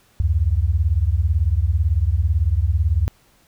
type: beating tone pair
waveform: sine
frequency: 70.8 / 88.8 Hz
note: C#2 / F2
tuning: +37 / +29 cents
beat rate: 18 Hz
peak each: -18 dBFS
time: 0.2-3.08 s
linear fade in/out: 0 ms
effects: pink hiss -57 dBFS RMS until 3.47 s